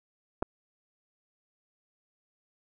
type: clicks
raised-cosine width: 1 ms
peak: -24 / -14 dBFS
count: 2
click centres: 0.423 / 0.426 s
effects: none